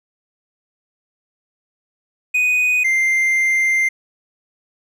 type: tone pair in turn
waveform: triangle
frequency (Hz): 2489 / 2093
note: D#7 / C7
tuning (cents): 0 / 0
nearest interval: minor third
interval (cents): 300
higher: first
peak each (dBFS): -12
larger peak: neither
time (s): 2.34-2.84 / 2.84-3.89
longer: second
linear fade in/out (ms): 10
effects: none